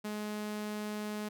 sawtooth tone, 210.7 Hz, G#3, 25 cents sharp, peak -32 dBFS, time 0.04-1.29 s, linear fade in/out 10 ms, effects none

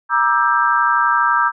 sine chord, E half-diminished seventh, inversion second, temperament just, 949.3 / 1186.7 / 1318.5 / 1582.2 Hz, Bb5 / D6 / E6 / G6, +31 / +18 / 0 / +16 cents, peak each -18 dBFS, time 0.09-1.52 s, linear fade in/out 50 ms, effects none

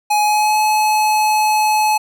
square tone with pitch glide, 840 to 855.7 Hz, G#5 to A5, +19 to -48 cents, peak -13 dBFS, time 0.1-1.98 s, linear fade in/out 10 ms, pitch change +33 cents, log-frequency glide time 0.23-0.59 s, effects none

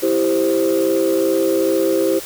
sine chord, C major, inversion first, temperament equal, 329.6 / 392 / 523.3 Hz, E4 / G4 / C5, 0 / 0 / 0 cents, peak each -17 dBFS, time 0.02-2.2 s, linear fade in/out 20 ms, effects tanh soft clip ceiling -9 dBFS + white hiss -32 dBFS RMS until 2.25 s

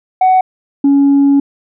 sine tone pair in turn, 747 / 279.8 Hz, F#5 / C#4, +16 / +16 cents, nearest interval octave + perfect fourth, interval 1700 cents, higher first, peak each -4 dBFS, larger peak neither, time 0.21-0.41 / 0.84-1.4 s, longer second, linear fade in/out 5 ms, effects tanh soft clip ceiling -4 dBFS

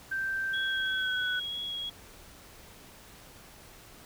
sine tone with pitch glide, 1565 to 1490.9 Hz, G6 to F#6, -3 to +13 cents, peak -29 dBFS, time 0.11-1.4 s, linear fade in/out 10 ms, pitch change -84 cents, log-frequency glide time 0.72-1.28 s
sine tone with vibrato, 3322 Hz, G#7, in tune, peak -33 dBFS, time 0.53-1.9 s, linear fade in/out 10 ms, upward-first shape sine, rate 3 Hz, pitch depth 9 cents each way
effects pink hiss -52 dBFS RMS until 4.05 s

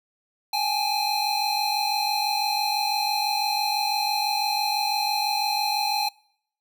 square tone cluster, 804 / 850 / 4116 Hz, G5 / G#5 / C8, +44 / +40 / -29 cents, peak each -28 dBFS, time 0.53-6.09 s, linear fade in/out 5 ms, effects noise-tail reverb RT60 0.7 s tail -25 dB re dry

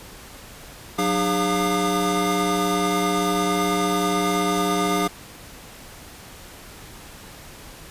square tone cluster, 184.1 / 301.5 / 407.7 / 703 / 1214 Hz, F#3 / D4 / G#4 / F5 / D#6, -8 / +46 / -32 / +11 / -43 cents, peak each -27 dBFS, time 0.98-5.08 s, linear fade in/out 10 ms, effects pink hiss -42 dBFS RMS until 7.9 s + resampled to 32000 Hz

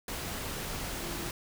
sine tone in noise, 343 Hz, F4, 31 cents flat, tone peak -42 dBFS, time 1.02-1.29 s, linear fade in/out 2 ms, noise pink, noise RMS -37 dBFS, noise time 0.08-1.31 s, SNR -8 dB, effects none

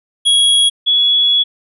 square / sine tone pair in turn, 3322 / 3376 Hz, G#7 / G#7, 0 / +28 cents, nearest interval unison, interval 28 cents, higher second, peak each -9 dBFS, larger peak neither, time 0.25-0.7 / 0.86-1.44 s, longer second, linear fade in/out 20 ms, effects resampled to 32000 Hz

